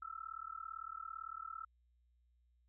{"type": "tone with amplitude modulation", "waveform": "sine", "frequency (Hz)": 1318.5, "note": "E6", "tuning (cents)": 0, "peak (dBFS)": -40, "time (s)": [0.02, 1.65], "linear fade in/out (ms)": 5, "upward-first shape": "sine", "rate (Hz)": 37.8, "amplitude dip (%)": 100, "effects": ["added 60 Hz sine -70 dBFS peak until 2.68 s"]}